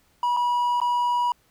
triangle tone with dropouts, 970 Hz, B5, 31 cents flat, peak -18 dBFS, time 0.23-1.32 s, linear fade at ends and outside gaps 2 ms, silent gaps 0.366-0.37 / 0.802-0.815 s, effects pink hiss -63 dBFS RMS until 1.5 s

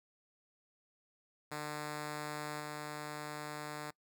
5% pulse tone with level steps, 150 Hz, D3, 37 cents sharp, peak -28 / -30 dBFS, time 1.51-3.91 s, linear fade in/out 10 ms, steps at 2.6 s, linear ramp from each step 5 ms, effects noise-tail reverb RT60 0.1 s tail -23 dB re dry

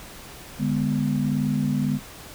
sine chord, G# diminished, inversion second, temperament equal with one note detuned, 146.83 / 205.1 / 246.9 Hz, D3 / G#3 / B3, 0 / -21 / 0 cents, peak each -25 dBFS, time 0.58-2 s, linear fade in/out 50 ms, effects pink hiss -42 dBFS RMS until 2.34 s

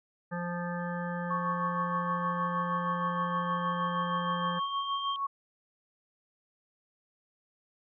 harmonic tone, 174.61 Hz, F3, in tune, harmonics 1 / 3 / 5 / 7 / 9 / 10, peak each -34 / -39 / -41 / -42 / -44 / -44 dBFS, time 0.31-4.6 s, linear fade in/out 20 ms
sine tone with exponential growth, 3174 Hz, G7, 21 cents sharp, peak -35 dBFS, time 0.79-5.16 s, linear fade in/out 1 ms, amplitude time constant 950 ms
sine tone with tremolo, 1108.7 Hz, C#6, in tune, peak -28 dBFS, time 1.3-5.27 s, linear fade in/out 10 ms, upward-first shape sine, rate 6.4 Hz, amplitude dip 55%
effects none

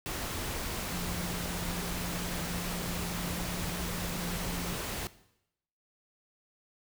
sine tone in noise, 175.9 Hz, F3, 13 cents sharp, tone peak -37 dBFS, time 0.92-4.76 s, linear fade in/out 0 ms, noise pink, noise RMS -36 dBFS, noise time 0.06-5.07 s, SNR -4 dB, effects noise-tail reverb RT60 0.8 s tail -17 dB re dry

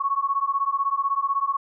sine beating tone pair, 1100 / 1116 Hz, C#6 / C#6, -14 / +11 cents, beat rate 16 Hz, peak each -24 dBFS, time 0-1.57 s, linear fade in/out 10 ms, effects none

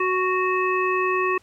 harmonic tone, 370 Hz, F#4, in tune, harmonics 1 / 3 / 5 / 7, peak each -23 / -23 / -29 / -28 dBFS, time 0-1.38 s, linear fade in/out 5 ms, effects pink hiss -57 dBFS RMS until 1.42 s + low-pass 10000 Hz 12 dB/octave

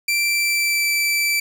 sawtooth tone with pitch glide, 2349 to 2327 Hz, D7 to D7, 0 to -17 cents, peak -14 dBFS, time 0.08-1.4 s, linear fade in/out 5 ms, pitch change -17 cents, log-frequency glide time 0.23-0.87 s, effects 8-bit

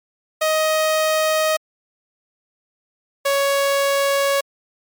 sawtooth tone pair in turn, 627 / 557 Hz, D#5 / C#5, +13 / +8 cents, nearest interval major second, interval 205 cents, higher first, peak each -12 dBFS, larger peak neither, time 0.41-1.57 / 3.25-4.41 s, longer neither, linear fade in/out 10 ms, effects MP3 96 kbps

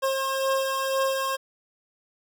25% pulse beating tone pair, 535 / 537 Hz, C5 / C5, +38 / +45 cents, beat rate 2 Hz, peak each -21 / -26 dBFS, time 0.02-1.37 s, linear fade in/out 20 ms, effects none

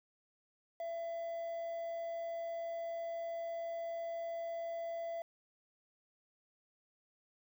triangle tone with quantisation, 671 Hz, E5, 31 cents sharp, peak -36 dBFS, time 0.8-5.22 s, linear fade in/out 2 ms, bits 10, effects none

